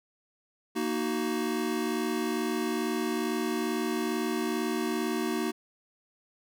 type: chord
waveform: square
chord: D# minor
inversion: second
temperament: just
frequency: 233.3 / 311.1 / 373.4 Hz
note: A#3 / D#4 / F#4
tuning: +2 / 0 / +16 cents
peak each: -33 dBFS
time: 0.75-5.52 s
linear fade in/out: 20 ms
effects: none